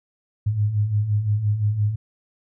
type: beating tone pair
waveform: sine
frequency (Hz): 100.7 / 106.5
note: G2 / G#2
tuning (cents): +47 / +44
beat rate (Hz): 5.8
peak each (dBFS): -26 / -19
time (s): 0.46-1.96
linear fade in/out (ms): 10
effects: none